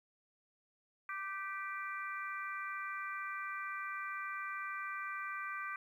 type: harmonic tone with a mistuned harmonic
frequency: 393.3 Hz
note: G4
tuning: 6 cents sharp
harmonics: 3 / 4 / 5 / 6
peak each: -42 / -44 / -46 / -48 dBFS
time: 1.09-5.76 s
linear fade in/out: 2 ms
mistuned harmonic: 4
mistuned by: -32 cents
effects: 12-bit